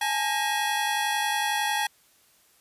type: tone cluster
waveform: square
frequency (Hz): 832 / 883 / 1617 / 1885 / 3345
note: G#5 / A5 / G#6 / A#6 / G#7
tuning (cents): +3 / +6 / -47 / +19 / +12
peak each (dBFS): -29 / -32 / -35 / -31 / -33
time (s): 0.01-1.87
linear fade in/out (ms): 5
effects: white hiss -61 dBFS RMS until 2.6 s + resampled to 32000 Hz